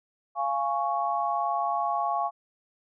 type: chord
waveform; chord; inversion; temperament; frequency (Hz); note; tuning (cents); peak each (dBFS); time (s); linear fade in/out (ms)
sine; Db major; first; just; 693 / 831.5 / 1108.7; F5 / Ab5 / Db6; -14 / +2 / 0; -29; 0.35-2.31; 50
effects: none